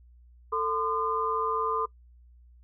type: tone cluster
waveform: sine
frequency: 443.7 / 1027 / 1211 Hz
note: A4 / C6 / D#6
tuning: +14 / -33 / -47 cents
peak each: -30 dBFS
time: 0.52-1.86 s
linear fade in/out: 10 ms
effects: noise-tail reverb RT60 0.1 s tail -20 dB re dry + added 60 Hz sine -52 dBFS peak until 2.63 s